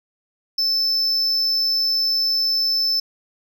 triangle tone, 5274 Hz, E8, in tune, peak -16 dBFS, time 0.58-3 s, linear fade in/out 5 ms, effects none

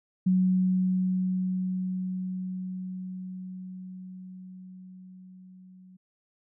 sine tone with level ramp, 185 Hz, F#3, in tune, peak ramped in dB -19 to -49 dBFS, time 0.26-5.97 s, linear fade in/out 10 ms, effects none

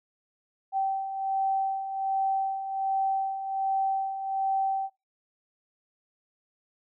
sine beating tone pair, 774 / 775.3 Hz, G5 / G5, -22 / -19 cents, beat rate 1.3 Hz, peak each -33 / -26 dBFS, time 0.72-4.9 s, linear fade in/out 50 ms, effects noise-tail reverb RT60 0.2 s tail -17 dB re dry

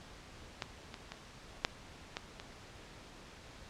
clicks, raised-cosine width 0.2 ms, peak -18 / -26 / -25 / -10 / -19 / -26 dBFS, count 6, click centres 0.622 / 0.942 / 1.12 / 1.649 / 2.169 / 2.399 s, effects pink hiss -53 dBFS RMS until 3.69 s + low-pass 6000 Hz 12 dB/octave

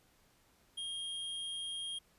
square tone, 3235 Hz, G#7, 46 cents flat, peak -39 dBFS, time 0.77-1.99 s, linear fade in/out 10 ms, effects pink hiss -69 dBFS RMS until 2.18 s + resampled to 32000 Hz

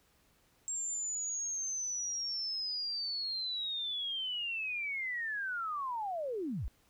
sine linear sweep, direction down, 7500 to 34.65 Hz, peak -34 dBFS, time 0.68-6.68 s, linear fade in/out 0 ms, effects pink hiss -69 dBFS RMS until 6.89 s

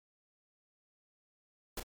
pink noise with echo, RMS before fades -38 dBFS, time 1.77-1.8 s, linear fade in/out 5 ms, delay 31 ms, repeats 1, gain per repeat -7 dB, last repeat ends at 1.831 s, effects MP3 96 kbps

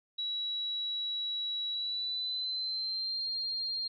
sine tone with pitch glide, 3900 to 4204 Hz, B7 to C8, -23 to +7 cents, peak -32 dBFS, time 0.18-3.88 s, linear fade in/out 10 ms, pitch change +130 cents, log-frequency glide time 1.71-3.25 s, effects none

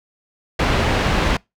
pink low-pass noise, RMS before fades -18 dBFS, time 0.59-1.37 s, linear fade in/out 5 ms, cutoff 3200 Hz, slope 12 dB/octave, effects noise-tail reverb RT60 0.2 s tail -25 dB re dry

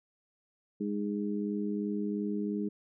harmonic tone, 102.9 Hz, G#2, 16 cents flat, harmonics 2 / 3 / 4, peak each -32 / -36 / -38 dBFS, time 0.8-2.69 s, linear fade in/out 10 ms, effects none

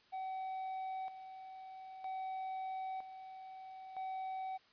triangle tone with tremolo, 758 Hz, F#5, 42 cents sharp, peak -37 dBFS, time 0.12-4.58 s, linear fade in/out 20 ms, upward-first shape square, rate 0.52 Hz, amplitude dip 65%, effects white hiss -67 dBFS RMS until 4.72 s + resampled to 11025 Hz

